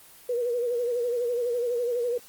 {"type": "tone with vibrato", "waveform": "sine", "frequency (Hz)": 481.9, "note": "B4", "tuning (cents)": -43, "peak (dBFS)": -24, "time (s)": [0.29, 2.18], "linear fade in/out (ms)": 5, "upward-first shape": "sine", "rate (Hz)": 12, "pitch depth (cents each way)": 58, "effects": ["white hiss -51 dBFS RMS until 2.28 s", "Opus 24 kbps"]}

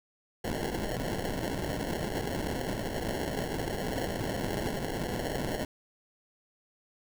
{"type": "noise with sample-and-hold", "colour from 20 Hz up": "white", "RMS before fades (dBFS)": -33, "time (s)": [0.44, 5.65], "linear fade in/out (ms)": 5, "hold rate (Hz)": 1225, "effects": []}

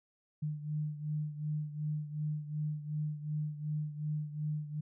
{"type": "beating tone pair", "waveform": "sine", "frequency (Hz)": [150.6, 153.3], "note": ["D3", "D#3"], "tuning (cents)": [44, -25], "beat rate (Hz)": 2.7, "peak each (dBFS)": [-35, -40], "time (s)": [0.42, 4.81], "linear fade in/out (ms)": 10, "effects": []}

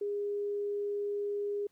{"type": "tone", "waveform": "sine", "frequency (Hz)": 408.6, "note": "G#4", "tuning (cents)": -28, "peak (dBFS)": -31, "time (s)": [0.01, 1.67], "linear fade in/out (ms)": 5, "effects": ["pink hiss -73 dBFS RMS until 1.71 s", "high-pass 100 Hz 12 dB/octave"]}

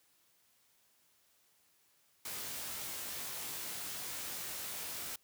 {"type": "noise with comb filter", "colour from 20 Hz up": "white", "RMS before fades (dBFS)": -42, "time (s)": [2.25, 5.16], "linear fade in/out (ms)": 5, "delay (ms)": 19, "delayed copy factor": -0.7, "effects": ["white hiss -71 dBFS RMS until 5.23 s", "high-pass 60 Hz 12 dB/octave"]}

